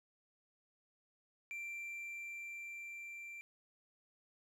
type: tone with level ramp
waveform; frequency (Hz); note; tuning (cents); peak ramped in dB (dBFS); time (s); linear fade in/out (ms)
triangle; 2356; D7; +5; -40 to -45; 1.51-3.41; 0
effects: none